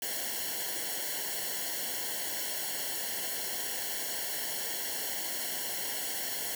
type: noise with comb filter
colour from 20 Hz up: white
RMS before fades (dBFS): -35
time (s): 0.02-6.55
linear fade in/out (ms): 2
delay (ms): 0.81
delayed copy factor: -1
effects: none